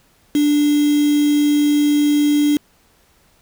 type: tone with quantisation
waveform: sine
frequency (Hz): 293.7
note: D4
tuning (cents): 0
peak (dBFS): -12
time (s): 0.35-2.57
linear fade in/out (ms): 2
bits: 4
effects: pink hiss -56 dBFS RMS until 3.41 s